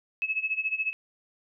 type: tone with tremolo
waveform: sine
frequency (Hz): 2586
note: E7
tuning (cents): -34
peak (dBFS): -23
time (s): 0.22-0.93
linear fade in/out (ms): 0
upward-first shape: sine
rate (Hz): 14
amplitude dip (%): 85
effects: none